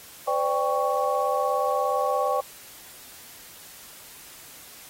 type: tone cluster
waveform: sine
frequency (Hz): 510 / 587 / 792 / 1113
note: C5 / D5 / G5 / C#6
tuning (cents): -44 / -1 / +18 / +7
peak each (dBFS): -27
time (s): 0.27-2.41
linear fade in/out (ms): 10
effects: white hiss -46 dBFS RMS until 4.89 s + AAC 48 kbps